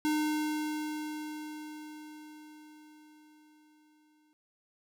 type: tone with exponential decay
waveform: square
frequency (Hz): 304.6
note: D#4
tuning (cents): -37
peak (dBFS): -27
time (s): 0.05-4.33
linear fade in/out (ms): 0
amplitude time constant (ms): 930
effects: none

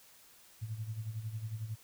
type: tone with tremolo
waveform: sine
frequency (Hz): 110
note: A2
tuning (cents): 0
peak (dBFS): -34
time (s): 0.61-1.76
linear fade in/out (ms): 20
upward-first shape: sine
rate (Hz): 11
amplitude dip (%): 70
effects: white hiss -60 dBFS RMS until 1.83 s

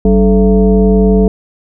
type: tone with frequency modulation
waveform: sine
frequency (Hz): 192.2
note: G3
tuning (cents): -34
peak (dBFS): -5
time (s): 0.05-1.28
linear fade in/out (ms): 2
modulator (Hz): 242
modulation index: 1.2
effects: none

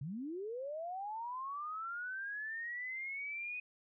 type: linear sweep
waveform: sine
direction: up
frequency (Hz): 125.8 to 2500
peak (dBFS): -39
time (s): 0.01-3.6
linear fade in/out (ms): 5
effects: none

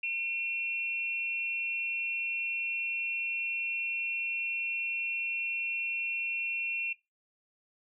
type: tone pair together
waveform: sine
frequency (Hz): 2412 / 2715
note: D7 / F7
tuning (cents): +46 / -50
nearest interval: major second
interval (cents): 204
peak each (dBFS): -35 / -32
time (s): 0.03-6.93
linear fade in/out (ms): 5
effects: noise-tail reverb RT60 0.2 s tail -18 dB re dry

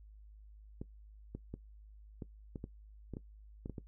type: clicks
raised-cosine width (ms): 3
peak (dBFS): -29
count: 11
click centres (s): 0.815 / 1.35 / 1.54 / 2.222 / 2.558 / 2.641 / 3.137 / 3.169 / 3.659 / 3.697 / 3.782
effects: noise-tail reverb RT60 0.1 s tail -18 dB re dry + added 52 Hz sine -53 dBFS peak until 3.87 s

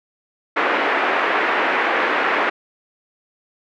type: band-pass noise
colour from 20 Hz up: white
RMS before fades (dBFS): -19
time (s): 0.56-2.5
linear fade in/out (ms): 10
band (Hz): 300 to 2100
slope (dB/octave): 24
effects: none

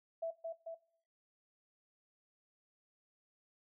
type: tone with echo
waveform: sine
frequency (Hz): 660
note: E5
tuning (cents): +2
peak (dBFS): -35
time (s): 0.22-0.31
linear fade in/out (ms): 10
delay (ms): 220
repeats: 2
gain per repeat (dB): -3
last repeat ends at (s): 0.75
effects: noise-tail reverb RT60 0.6 s tail -21 dB re dry

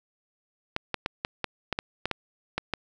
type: clicks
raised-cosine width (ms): 0.3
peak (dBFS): -11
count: 11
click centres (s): 0.764 / 0.943 / 1.061 / 1.249 / 1.443 / 1.727 / 1.789 / 2.056 / 2.113 / 2.58 / 2.737
effects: none

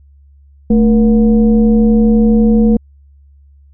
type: tone with frequency modulation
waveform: sine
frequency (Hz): 220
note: A3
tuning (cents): 0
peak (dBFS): -6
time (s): 0.7-2.77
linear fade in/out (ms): 5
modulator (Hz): 256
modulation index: 0.67
effects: added 70 Hz sine -41 dBFS peak until 3.73 s

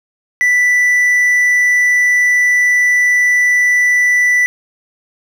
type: tone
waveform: triangle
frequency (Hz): 1975.5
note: B6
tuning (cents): 0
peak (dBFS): -7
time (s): 0.41-4.46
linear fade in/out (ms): 0
effects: none

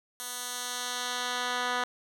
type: tone with band-pass filter sweep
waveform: 10% pulse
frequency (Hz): 246.9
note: B3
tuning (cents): 0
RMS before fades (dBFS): -33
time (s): 0.2-1.84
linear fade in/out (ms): 0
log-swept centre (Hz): 11000 to 1900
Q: 0.7
effects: none

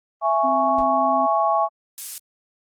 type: chord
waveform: sine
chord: C# minor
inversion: first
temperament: just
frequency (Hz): 665.2 / 831.5 / 1108.7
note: E5 / G#5 / C#6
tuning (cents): +16 / +2 / 0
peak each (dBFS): -21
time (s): 0.21-1.69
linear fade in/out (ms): 50
type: tone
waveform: sine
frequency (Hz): 261.8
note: C4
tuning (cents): +1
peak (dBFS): -26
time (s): 0.43-1.27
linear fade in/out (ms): 20
type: noise with exponential decay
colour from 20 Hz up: brown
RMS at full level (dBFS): -28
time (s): 0.78-0.9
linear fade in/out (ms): 5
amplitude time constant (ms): 26
type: noise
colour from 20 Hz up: violet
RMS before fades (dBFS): -27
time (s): 1.98-2.18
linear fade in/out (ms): 0
effects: low-pass 11000 Hz 12 dB/octave + Opus 24 kbps

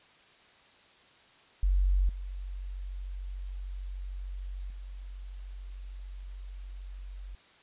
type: tone with level steps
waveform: sine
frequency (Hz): 46.68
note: F#1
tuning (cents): +16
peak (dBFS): -22 / -35 / -39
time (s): 1.63-7.35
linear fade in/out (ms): 0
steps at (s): 2.09 / 4.7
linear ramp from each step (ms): 2
effects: white hiss -59 dBFS RMS until 7.62 s + resampled to 8000 Hz

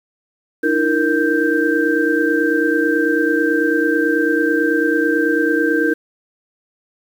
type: tone cluster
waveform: sine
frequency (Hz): 302.2 / 331.3 / 466.1 / 1569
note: D4 / E4 / A#4 / G6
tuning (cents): +50 / +9 / 0 / +1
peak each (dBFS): -19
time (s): 0.63-5.94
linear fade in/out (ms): 10
effects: 7-bit

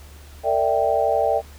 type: chord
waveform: sine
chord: E half-diminished seventh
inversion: second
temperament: equal with one note detuned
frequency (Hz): 454.2 / 587.3 / 659.3 / 784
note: Bb4 / D5 / E5 / G5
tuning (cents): -45 / 0 / 0 / 0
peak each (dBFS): -24 / -22 / -22 / -22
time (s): 0.43-1.42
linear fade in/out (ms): 50
effects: added 73 Hz sine -41 dBFS peak until 1.58 s + pink hiss -48 dBFS RMS until 1.58 s

